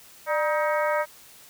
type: harmonic tone with a mistuned harmonic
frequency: 315.8 Hz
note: D#4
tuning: 26 cents sharp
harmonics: 2 / 3 / 4 / 5 / 6 / 7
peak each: -24 / -28 / -30 / -32 / -34 / -35 dBFS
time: 0.26-1.06 s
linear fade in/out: 50 ms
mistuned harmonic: 2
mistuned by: -92 cents
effects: white hiss -50 dBFS RMS until 1.49 s